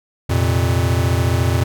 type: chord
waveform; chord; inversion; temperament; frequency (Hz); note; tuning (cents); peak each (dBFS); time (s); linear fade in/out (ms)
square; F suspended fourth; none; equal; 87.31 / 116.54 / 130.81; F2 / Bb2 / C3; 0 / 0 / 0; -18 / -19 / -24; 0.29-1.64; 10
effects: none